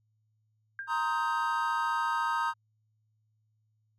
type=tone with exponential decay; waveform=sine; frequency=1599 Hz; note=G6; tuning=34 cents sharp; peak=-32 dBFS; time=0.79-1.02 s; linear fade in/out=1 ms; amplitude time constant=49 ms
type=chord; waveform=triangle; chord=C minor seventh; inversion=third; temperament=equal with one note detuned; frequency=932.3 / 1046.5 / 1256.1 / 1568 Hz; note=Bb5 / C6 / Eb6 / G6; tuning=0 / 0 / +16 / 0 cents; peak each=-29 / -35 / -30 / -33 dBFS; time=0.87-2.54 s; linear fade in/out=50 ms
effects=added 108 Hz sine -70 dBFS peak until 3.98 s